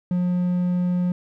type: tone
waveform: triangle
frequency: 178.7 Hz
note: F3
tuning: 40 cents sharp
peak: -17 dBFS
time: 0.11-1.12 s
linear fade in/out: 2 ms
effects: none